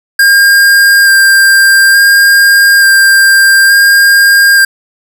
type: tone with vibrato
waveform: square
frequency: 1600 Hz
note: G6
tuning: 35 cents sharp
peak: -3 dBFS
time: 0.19-4.65 s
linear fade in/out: 5 ms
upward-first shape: square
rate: 0.57 Hz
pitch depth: 11 cents each way
effects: none